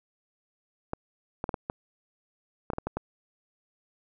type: clicks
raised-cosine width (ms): 1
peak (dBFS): -16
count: 10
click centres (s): 0.934 / 1.441 / 1.492 / 1.542 / 1.699 / 2.702 / 2.734 / 2.784 / 2.87 / 2.97
effects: none